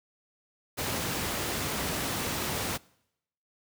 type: noise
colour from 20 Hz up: pink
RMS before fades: -31 dBFS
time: 0.77-2.78 s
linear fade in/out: 20 ms
effects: noise-tail reverb RT60 0.8 s tail -24 dB re dry + high-pass 80 Hz 12 dB/octave